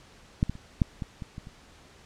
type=clicks; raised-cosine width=5 ms; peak=-10 / -17 / -30 / -9 / -20 / -24 / -26 / -30 dBFS; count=8; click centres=0.429 / 0.496 / 0.554 / 0.818 / 1.022 / 1.222 / 1.381 / 1.471 s; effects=pink hiss -54 dBFS RMS until 2.05 s + low-pass 7000 Hz 12 dB/octave